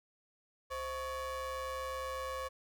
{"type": "ring-modulated tone", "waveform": "square", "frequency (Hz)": 293.7, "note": "D4", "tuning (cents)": 0, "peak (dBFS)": -35, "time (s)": [0.7, 2.49], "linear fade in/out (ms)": 20, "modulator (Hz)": 817, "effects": []}